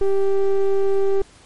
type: ring-modulated tone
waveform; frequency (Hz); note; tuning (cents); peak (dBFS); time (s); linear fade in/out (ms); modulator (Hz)
triangle; 196; G3; 0; -10; 0.01-1.22; 5; 196
effects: pink hiss -49 dBFS RMS until 1.45 s + MP3 48 kbps